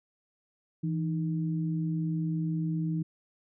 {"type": "tone pair together", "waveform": "sine", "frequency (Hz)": [163.8, 309.4], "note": ["E3", "D#4"], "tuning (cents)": [-11, -10], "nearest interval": "major seventh", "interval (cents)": 1101, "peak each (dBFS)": [-28, -35], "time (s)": [0.83, 3.03], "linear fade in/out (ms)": 10, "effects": []}